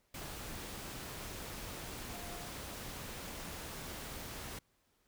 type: tone in noise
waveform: sine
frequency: 701 Hz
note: F5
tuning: 6 cents sharp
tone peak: -51 dBFS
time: 2.13-2.47 s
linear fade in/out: 5 ms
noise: pink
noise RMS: -45 dBFS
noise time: 0.14-4.59 s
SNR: -9 dB
effects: pink hiss -75 dBFS RMS until 5.07 s